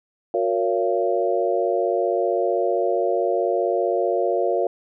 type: tone cluster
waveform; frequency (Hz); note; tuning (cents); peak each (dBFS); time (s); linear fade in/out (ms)
sine; 363.9 / 464.5 / 560 / 685; F#4 / A#4 / C#5 / F5; -29 / -6 / +18 / -34; -24; 0.34-4.67; 2
effects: none